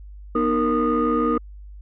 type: tone cluster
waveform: sine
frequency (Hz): 242.7 / 309.4 / 464.5 / 1231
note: B3 / D#4 / A#4 / D#6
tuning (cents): -30 / -10 / -6 / -19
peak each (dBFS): -22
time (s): 0.35-1.38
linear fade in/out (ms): 5
effects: tanh soft clip ceiling -12 dBFS + added 50 Hz sine -37 dBFS peak until 1.81 s